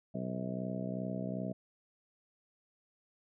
harmonic tone with a mistuned harmonic, 62.6 Hz, B1, 24 cents sharp, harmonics 2 / 3 / 4 / 5 / 6 / 7 / 8 / 9 / 10, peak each -43 / -38 / -42 / -49 / -50 / -50 / -49 / -51 / -43 dBFS, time 0.14-1.53 s, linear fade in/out 10 ms, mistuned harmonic 10, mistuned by +41 cents, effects none

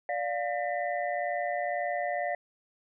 sine tone cluster, 584 / 706 / 1809 / 1988 Hz, D5 / F5 / A6 / B6, -10 / +19 / +48 / +11 cents, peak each -33 / -31 / -39 / -38 dBFS, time 0.09-2.35 s, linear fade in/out 2 ms, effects none

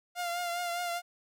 sawtooth tone with vibrato, 698.5 Hz, F5, in tune, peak -28 dBFS, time 0.15-1.02 s, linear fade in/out 50 ms, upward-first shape triangle, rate 4.9 Hz, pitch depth 40 cents each way, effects none

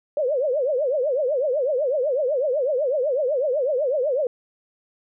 sine tone with vibrato, 550 Hz, C#5, 14 cents flat, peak -19 dBFS, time 0.17-4.27 s, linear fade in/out 2 ms, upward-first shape triangle, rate 8 Hz, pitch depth 260 cents each way, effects none

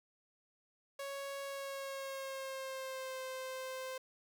sawtooth tone with pitch glide, 554.4 to 520.3 Hz, C#5 to C5, 0 to -10 cents, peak -37 dBFS, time 0.99-3.98 s, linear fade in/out 5 ms, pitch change -110 cents, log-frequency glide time 1.44-3.23 s, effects none

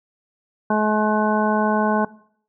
harmonic tone, 213.5 Hz, G#3, 48 cents sharp, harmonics 1 / 2 / 3 / 4 / 5 / 7, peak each -20 / -25 / -24 / -23 / -25 / -27 dBFS, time 0.7-2.05 s, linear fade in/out 5 ms, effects noise-tail reverb RT60 0.6 s tail -20 dB re dry

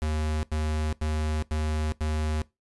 square tone bursts, 77.1 Hz, D#2, 15 cents flat, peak -26 dBFS, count 5, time 0.02-2.418 s, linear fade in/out 0 ms, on 410 ms, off 87 ms, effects noise-tail reverb RT60 0.2 s tail -20 dB re dry + resampled to 24000 Hz

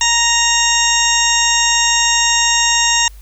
harmonic tone, 933 Hz, A#5, 1 cent sharp, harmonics 1 / 2 / 3 / 4 / 6 / 7 / 8, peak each -19 / -19 / -19 / -19 / -19 / -19 / -19 dBFS, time 0.01-3.08 s, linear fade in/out 2 ms, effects added 50 Hz sine -34 dBFS peak until 3.21 s + white hiss -49 dBFS RMS until 3.21 s

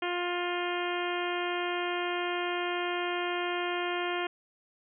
harmonic tone, 352.8 Hz, F4, 18 cents sharp, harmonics 1 / 2 / 3 / 4 / 5 / 6 / 7 / 8 / 9, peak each -33 / -36 / -38 / -39 / -40 / -41 / -41 / -42 / -43 dBFS, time 0.02-4.27 s, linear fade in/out 5 ms, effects none

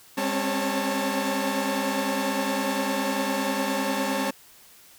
sawtooth tone cluster, 202.6 / 262.4 / 272.3 / 552 / 886 Hz, G#3 / C4 / C#4 / C#5 / A5, -43 / +5 / -31 / -7 / +12 cents, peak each -27 dBFS, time 0.17-4.31 s, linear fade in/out 10 ms, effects white hiss -52 dBFS RMS until 4.98 s

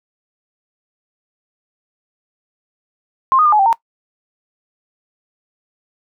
sine tone with pitch steps, 1058 / 1239 / 1200 / 848 / 781 / 915 Hz, C6 / D#6 / D6 / G#5 / G5 / A#5, +19 / -8 / +37 / +36 / -7 / -32 cents, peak -9 dBFS, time 3.32-3.728 s, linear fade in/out 0 ms, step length 68 ms, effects noise-tail reverb RT60 0.1 s tail -20 dB re dry

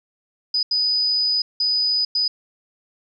sine tone bursts at uneven times, 4978 Hz, D#8, in tune, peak -17 dBFS, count 4, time 0.54-0.63 / 0.71-1.42 / 1.6-2.05 / 2.15-2.28 s, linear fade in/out 5 ms, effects none

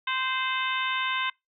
harmonic tone with a mistuned harmonic, 520 Hz, C5, 11 cents flat, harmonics 2 / 3 / 4 / 5 / 6 / 7, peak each -30 / -32 / -33 / -34 / -35 / -35 dBFS, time 0.07-1.3 s, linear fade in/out 5 ms, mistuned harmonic 6, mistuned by -48 cents, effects noise-tail reverb RT60 0.2 s tail -25 dB re dry

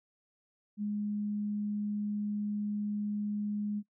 sine tone, 207.7 Hz, G#3, in tune, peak -31 dBFS, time 0.77-3.83 s, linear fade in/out 50 ms, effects noise-tail reverb RT60 0.1 s tail -21 dB re dry

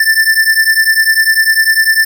square beating tone pair, 1768 / 1778 Hz, A6 / A6, +8 / +18 cents, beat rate 10 Hz, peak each -11 dBFS, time 0-2.05 s, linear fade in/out 5 ms, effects none

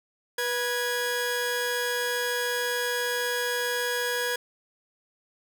sawtooth tone pair together, 488.1 / 1661 Hz, B4 / G#6, -20 / 0 cents, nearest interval octave + major sixth, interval 2120 cents, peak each -25 dBFS, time 0.38-4.36 s, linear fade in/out 5 ms, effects none

